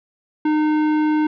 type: tone with tanh clipping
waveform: triangle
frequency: 305.8 Hz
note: D#4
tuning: 30 cents flat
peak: -17 dBFS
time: 0.45-1.27 s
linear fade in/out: 5 ms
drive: 18 dB
effects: none